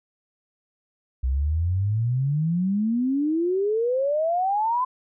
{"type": "exponential sweep", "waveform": "sine", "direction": "up", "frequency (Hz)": [62, 1032], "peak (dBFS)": -20, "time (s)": [1.23, 4.85], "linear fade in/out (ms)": 10, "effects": []}